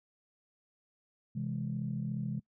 sine chord, C augmented, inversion none, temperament equal, 130.81 / 164.81 / 207.7 Hz, C3 / E3 / G#3, 0 / 0 / 0 cents, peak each -36 / -38 / -37 dBFS, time 1.35-2.4 s, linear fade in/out 10 ms, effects noise-tail reverb RT60 0.1 s tail -22 dB re dry + tanh soft clip ceiling -24 dBFS

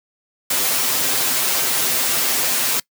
white noise with comb filter, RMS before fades -19 dBFS, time 0.5-2.8 s, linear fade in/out 5 ms, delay 7.7 ms, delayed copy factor +0.95, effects noise-tail reverb RT60 0.1 s tail -23 dB re dry + high-pass 150 Hz 12 dB/octave

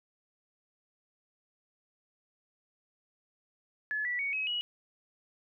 sine tone with pitch steps, 1713 / 1956.4 / 2234 / 2552 / 2914 Hz, A6 / B6 / C#7 / D#7 / F#7, -47 / -17 / +13 / +43 / -27 cents, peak -30 dBFS, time 3.91-4.61 s, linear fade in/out 0 ms, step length 140 ms, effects none

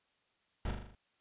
brown noise with echo, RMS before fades -35 dBFS, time 0.65-0.71 s, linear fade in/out 2 ms, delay 40 ms, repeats 6, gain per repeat -4 dB, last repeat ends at 0.95 s, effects white hiss -75 dBFS RMS until 1.2 s + resampled to 8000 Hz

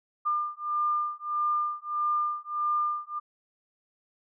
sine beating tone pair, 1200 / 1201.6 Hz, D6 / D6, +37 / +39 cents, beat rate 1.6 Hz, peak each -29 dBFS, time 0.25-3.2 s, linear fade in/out 20 ms, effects none

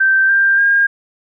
sine tone with pitch steps, 1559 / 1587.2 / 1615.8 Hz, G6 / G6 / G#6, -10 / +21 / -48 cents, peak -9 dBFS, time 0-0.87 s, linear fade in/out 10 ms, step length 290 ms, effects none

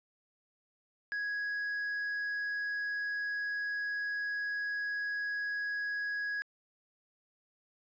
triangle tone, 1663 Hz, G#6, 2 cents sharp, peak -31 dBFS, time 1.12-6.42 s, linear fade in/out 0 ms, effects resampled to 16000 Hz

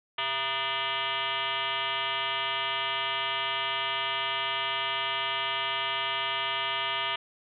sine tone with frequency modulation, 2052 Hz, C7, 34 cents flat, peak -27 dBFS, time 0.18-7.16 s, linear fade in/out 5 ms, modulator 276 Hz, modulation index 4.7, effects none

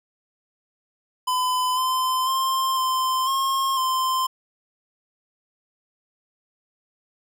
square tone with pitch steps, 1010 / 1029 / 1053 / 1038 / 1075 / 1040 Hz, B5 / C6 / C6 / C6 / C6 / C6, +39 / -29 / +11 / -14 / +47 / -11 cents, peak -21 dBFS, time 1.27-4.27 s, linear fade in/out 10 ms, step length 500 ms, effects none

